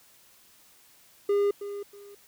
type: tone with echo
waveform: triangle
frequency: 405.2 Hz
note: G#4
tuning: 43 cents flat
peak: -19 dBFS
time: 1.29-1.51 s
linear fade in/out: 5 ms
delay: 320 ms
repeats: 2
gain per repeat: -12 dB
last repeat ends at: 2.15 s
effects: white hiss -58 dBFS RMS until 2.27 s